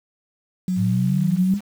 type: tone with pitch glide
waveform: sine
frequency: 183.7 to 186.37 Hz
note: F#3 to F#3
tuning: -12 to +13 cents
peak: -19 dBFS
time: 0.68-1.54 s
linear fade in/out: 2 ms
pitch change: +25 cents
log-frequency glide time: 0.82-1 s
type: exponential sweep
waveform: sine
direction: up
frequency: 103.83 to 210 Hz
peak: -20 dBFS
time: 0.76-1.61 s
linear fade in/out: 50 ms
effects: 7-bit